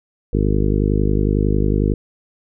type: harmonic tone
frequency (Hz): 51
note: G#1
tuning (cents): -31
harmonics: 1 / 2 / 3 / 4 / 5 / 6 / 7 / 8 / 9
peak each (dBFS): -18 / -21 / -23 / -24 / -25 / -26 / -26 / -27 / -28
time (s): 0.33-1.94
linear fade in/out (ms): 5
effects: none